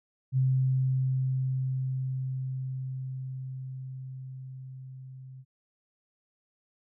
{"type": "tone with level ramp", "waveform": "sine", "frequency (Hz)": 130.81, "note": "C3", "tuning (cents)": 0, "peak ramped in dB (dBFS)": [-21, -43], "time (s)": [0.32, 5.45], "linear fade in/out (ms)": 50, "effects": []}